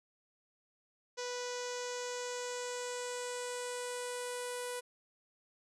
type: tone with low-pass filter sweep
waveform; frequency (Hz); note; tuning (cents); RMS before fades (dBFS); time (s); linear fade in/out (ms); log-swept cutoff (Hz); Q
sawtooth; 492.4; B4; -5; -40; 1.17-4.81; 20; 6000 to 10000; 3.3
effects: none

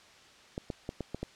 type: clicks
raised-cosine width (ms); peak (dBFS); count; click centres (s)
2; -21; 6; 0.579 / 0.702 / 0.891 / 1.007 / 1.146 / 1.23
effects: white hiss -56 dBFS RMS until 1.35 s + low-pass 5000 Hz 12 dB/octave

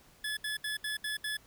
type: tone bursts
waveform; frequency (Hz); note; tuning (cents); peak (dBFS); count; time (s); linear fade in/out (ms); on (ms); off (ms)
25% pulse; 1715; A6; -45; -29; 6; 0.24-1.37; 5; 130; 70
effects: pink hiss -61 dBFS RMS until 1.46 s

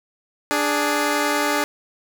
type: tone pair together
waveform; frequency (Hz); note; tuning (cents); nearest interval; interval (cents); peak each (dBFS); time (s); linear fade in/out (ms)
10% pulse; 293.7 / 415.4; D4 / G#4; 0 / 0; tritone; 600; -12 / -15; 0.51-1.64; 0
effects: none

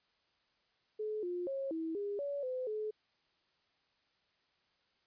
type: tone with pitch steps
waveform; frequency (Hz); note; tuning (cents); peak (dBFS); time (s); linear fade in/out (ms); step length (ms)
sine; 428.7 / 354.4 / 543 / 324.1 / 406.6 / 568 / 510 / 428.9; A4 / F4 / C#5 / E4 / G#4 / C#5 / C5 / A4; -45 / +25 / -36 / -29 / -37 / +42 / -44 / -44; -35; 0.99-2.91; 10; 240
effects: white hiss -75 dBFS RMS until 5.06 s + resampled to 11025 Hz

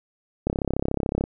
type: click train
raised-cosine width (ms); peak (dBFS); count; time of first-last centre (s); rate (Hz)
2; -10; 27; 0.47-1.239; 33.8
effects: none

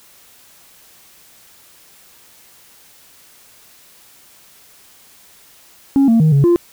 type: tone with pitch steps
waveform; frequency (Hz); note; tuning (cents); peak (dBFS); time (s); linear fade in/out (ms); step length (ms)
sine; 275 / 228.3 / 156.6 / 140 / 346.5; C#4 / A#3 / D#3 / C#3 / F4; -14 / -36 / +11 / +18 / -14; -6; 5.96-6.56; 0; 120
effects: tanh soft clip ceiling -7 dBFS + white hiss -47 dBFS RMS until 6.72 s

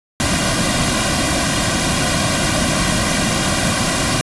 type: noise with comb filter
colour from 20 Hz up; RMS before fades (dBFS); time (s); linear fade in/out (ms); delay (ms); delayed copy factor
pink; -17; 0.2-4.21; 0; 2.3; -0.75
effects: resampled to 24000 Hz

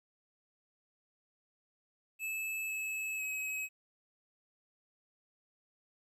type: tone with pitch steps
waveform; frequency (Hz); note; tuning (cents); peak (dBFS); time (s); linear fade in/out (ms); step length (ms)
square; 2610 / 2593 / 2552; E7 / E7 / D#7; -18 / -29 / +43; -36; 2.19-3.69; 50; 500
effects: 12-bit

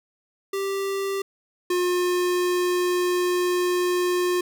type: tone pair in turn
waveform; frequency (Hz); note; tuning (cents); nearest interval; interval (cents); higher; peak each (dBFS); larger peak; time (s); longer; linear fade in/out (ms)
square; 392 / 357.8; G4 / F4; 0 / +42; major second; 158; first; -25 / -21; second; 0.53-1.22 / 1.7-4.41; second; 5
effects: none

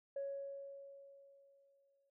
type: tone with exponential decay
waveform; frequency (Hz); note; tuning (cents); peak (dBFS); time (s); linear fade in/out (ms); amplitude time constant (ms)
sine; 555; C#5; +2; -37; 0.16-2.1; 5; 420
effects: tanh soft clip ceiling -35 dBFS

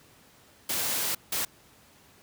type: noise bursts at uneven times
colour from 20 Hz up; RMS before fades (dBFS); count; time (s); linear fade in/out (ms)
white; -29; 2; 0.69-1.15 / 1.32-1.45; 5
effects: pink hiss -57 dBFS RMS until 2.22 s + high-pass 80 Hz 12 dB/octave

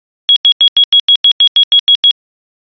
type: tone bursts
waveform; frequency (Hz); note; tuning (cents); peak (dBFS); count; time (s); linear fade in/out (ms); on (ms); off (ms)
sine; 3322; G#7; 0; -3; 12; 0.29-2.11; 0; 71; 88
effects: resampled to 11025 Hz

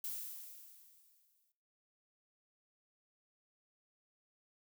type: noise with exponential decay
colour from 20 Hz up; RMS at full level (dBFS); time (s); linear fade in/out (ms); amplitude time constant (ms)
violet; -40; 0.04-1.52; 2; 320
effects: noise-tail reverb RT60 0.6 s tail -18 dB re dry

